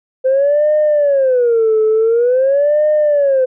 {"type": "tone with vibrato", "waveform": "sine", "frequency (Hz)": 514, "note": "C5", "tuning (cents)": -31, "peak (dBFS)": -8, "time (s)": [0.24, 3.46], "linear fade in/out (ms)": 20, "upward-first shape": "sine", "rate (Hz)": 0.47, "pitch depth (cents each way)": 290, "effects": ["tanh soft clip ceiling -6 dBFS"]}